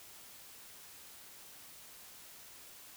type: silence
effects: white hiss -54 dBFS RMS until 2.96 s